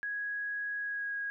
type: tone with pitch glide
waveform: sine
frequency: 1661.2 to 1645 Hz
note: G#6 to G#6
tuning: 0 to -17 cents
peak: -33 dBFS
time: 0.03-1.3 s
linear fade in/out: 0 ms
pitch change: -17 cents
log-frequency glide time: 0.78-1.16 s
effects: none